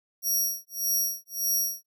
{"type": "tone with tremolo", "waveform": "15% pulse", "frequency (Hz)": 5670, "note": "F8", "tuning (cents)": 25, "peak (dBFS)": -17, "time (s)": [0.22, 1.86], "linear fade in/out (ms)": 50, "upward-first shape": "sine", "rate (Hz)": 1.7, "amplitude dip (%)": 100, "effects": []}